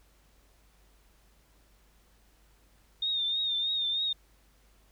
sine tone with vibrato, 3662 Hz, A#7, 32 cents flat, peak -27 dBFS, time 3.02-4.13 s, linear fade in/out 5 ms, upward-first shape triangle, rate 3.2 Hz, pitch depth 65 cents each way, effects added 50 Hz sine -62 dBFS peak until 4.91 s + pink hiss -66 dBFS RMS until 4.91 s

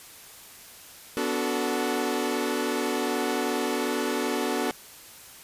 sawtooth chord, B minor seventh, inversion none, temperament equal with one note detuned, 246.9 / 289.5 / 370 / 440 Hz, B3 / D4 / F#4 / A4, 0 / -25 / 0 / 0 cents, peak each -27 dBFS, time 1.17-4.71 s, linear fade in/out 0 ms, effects white hiss -47 dBFS RMS until 5.43 s + resampled to 32000 Hz

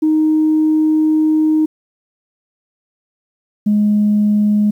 sine tone pair in turn, 311.1 / 208.9 Hz, D#4 / G#3, 0 / +10 cents, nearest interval perfect fifth, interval 690 cents, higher first, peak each -9 dBFS, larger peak neither, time 0.02-1.66 / 3.66-4.71 s, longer first, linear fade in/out 10 ms, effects tanh soft clip ceiling -6 dBFS + 8-bit

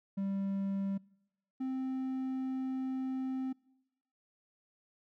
triangle tone pair in turn, 196 / 261.6 Hz, G3 / C4, 0 / 0 cents, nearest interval perfect fourth, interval 500 cents, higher second, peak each -30 / -31 dBFS, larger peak first, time 0.17-0.98 / 1.6-3.53 s, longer second, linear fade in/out 10 ms, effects noise-tail reverb RT60 0.9 s tail -25 dB re dry

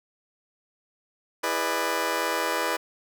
15% pulse chord, E dominant seventh, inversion none, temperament just, 329.6 / 412 / 494.4 / 593.3 Hz, E4 / G#4 / B4 / D5, 0 / -14 / +2 / +18 cents, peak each -26 / -26 / -23 / -24 dBFS, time 1.43-2.77 s, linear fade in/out 10 ms, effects none

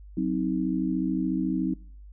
sine chord, C diminished, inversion second, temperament equal with one note detuned, 185 / 261.6 / 315.5 Hz, Gb3 / C4 / Eb4, 0 / 0 / +24 cents, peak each -28 dBFS, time 0.17-1.74 s, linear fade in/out 5 ms, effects noise-tail reverb RT60 0.5 s tail -23 dB re dry + added 50 Hz sine -43 dBFS peak until 2.12 s

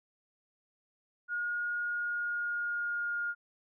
sine tone with pitch glide, 1434 to 1419.2 Hz, F6 to F6, +45 to +27 cents, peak -31 dBFS, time 1.28-3.35 s, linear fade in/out 50 ms, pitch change -18 cents, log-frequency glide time 1.79-3.18 s, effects none

